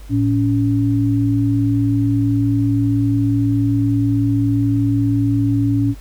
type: tone pair together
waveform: sine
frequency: 111.8 / 281.7 Hz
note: A2 / C#4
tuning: +28 / +28 cents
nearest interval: octave + major third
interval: 1600 cents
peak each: -16 dBFS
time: 0.09-5.95 s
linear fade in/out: 50 ms
effects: added 50 Hz sine -33 dBFS peak until 6 s + pink hiss -47 dBFS RMS until 6 s